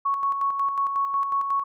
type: tone with tremolo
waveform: sine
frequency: 1108.7 Hz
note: C#6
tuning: in tune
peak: -20 dBFS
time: 0.05-1.64 s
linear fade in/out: 10 ms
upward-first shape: square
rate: 5.5 Hz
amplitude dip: 45%
effects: none